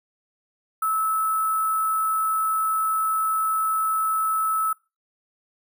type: tone with sample-and-hold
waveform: sine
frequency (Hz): 1305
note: E6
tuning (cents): -18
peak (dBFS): -20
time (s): 0.82-4.73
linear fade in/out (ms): 5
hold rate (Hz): 11025
effects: noise-tail reverb RT60 0.3 s tail -25 dB re dry